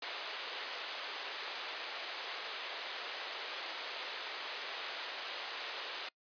white band-pass noise, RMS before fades -43 dBFS, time 0.02-6.09 s, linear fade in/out 5 ms, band 410 to 4300 Hz, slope 24 dB/octave, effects noise-tail reverb RT60 0.1 s tail -25 dB re dry + resampled to 11025 Hz

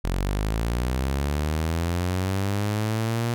sawtooth linear sweep, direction up, 43.06 to 119.3 Hz, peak -19 dBFS, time 0.04-3.34 s, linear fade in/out 0 ms, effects none

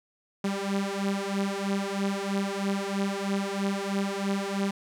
sawtooth beating tone pair, 196 / 199.1 Hz, G3 / G3, 0 / +27 cents, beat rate 3.1 Hz, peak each -26 dBFS, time 0.44-4.71 s, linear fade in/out 5 ms, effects low-pass 9000 Hz 12 dB/octave + 10-bit

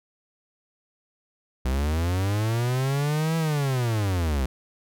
45% pulse linear two-way sweep, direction up then down, 61.74 to 164.81 to 61.74 Hz, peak -22 dBFS, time 1.65-4.46 s, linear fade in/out 5 ms, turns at 3.37 s, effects none

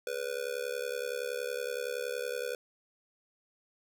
square tone with amplitude modulation, 491.2 Hz, B4, 9 cents flat, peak -30 dBFS, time 0.07-2.55 s, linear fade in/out 2 ms, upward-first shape sine, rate 70.7 Hz, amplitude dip 95%, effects none

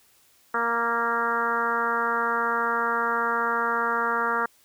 harmonic tone with a mistuned harmonic, 233.7 Hz, A#3, 5 cents sharp, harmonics 1 / 2 / 3 / 4 / 5 / 6 / 7 / 8, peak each -37 / -31 / -35 / -29 / -28 / -27 / -32 / -37 dBFS, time 0.54-4.46 s, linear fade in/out 5 ms, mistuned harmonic 6, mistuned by -17 cents, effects white hiss -60 dBFS RMS until 4.64 s

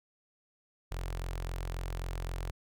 sawtooth tone with notch filter, 43.77 Hz, F1, 5 cents sharp, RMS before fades -37 dBFS, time 0.91-2.51 s, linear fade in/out 10 ms, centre 230 Hz, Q 0.95, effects none

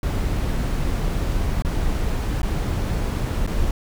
brown noise with dropouts, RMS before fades -22 dBFS, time 0.03-3.71 s, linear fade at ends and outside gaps 2 ms, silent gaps 1.622-1.648 / 2.418-2.43 / 3.466-3.474 s, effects none

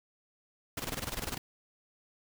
pink noise with tremolo, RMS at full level -35 dBFS, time 0.77-1.38 s, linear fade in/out 5 ms, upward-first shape square, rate 20 Hz, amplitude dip 75%, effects none

